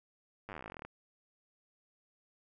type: slowing click train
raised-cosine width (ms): 0.5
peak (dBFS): -29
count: 22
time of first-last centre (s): 0.49-0.85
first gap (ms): 9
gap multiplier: 1.06
effects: none